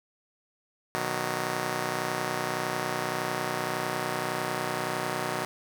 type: chord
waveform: 5% pulse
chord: B major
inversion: none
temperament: just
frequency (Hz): 123.47 / 154.34 / 185.21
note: B2 / D#3 / F#3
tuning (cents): 0 / -14 / +2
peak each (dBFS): -23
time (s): 0.95-5.45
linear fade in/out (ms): 0
effects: none